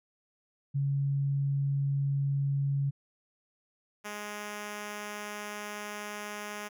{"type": "tone pair in turn", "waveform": ["sine", "5% pulse"], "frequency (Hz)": [139.5, 208.1], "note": ["C#3", "G#3"], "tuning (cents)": [11, 4], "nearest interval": "perfect fifth", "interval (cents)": 693, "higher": "second", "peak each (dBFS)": [-26, -26], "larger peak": "neither", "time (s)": [[0.74, 2.91], [4.04, 6.69]], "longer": "second", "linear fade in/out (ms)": 20, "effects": []}